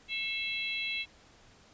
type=harmonic tone with a mistuned harmonic; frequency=664 Hz; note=E5; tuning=12 cents sharp; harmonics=3 / 4 / 5 / 6; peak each=-38 / -35 / -38 / -41 dBFS; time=0.08-1.06 s; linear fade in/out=50 ms; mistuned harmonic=3; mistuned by=+150 cents; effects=pink hiss -59 dBFS RMS until 1.73 s + resampled to 16000 Hz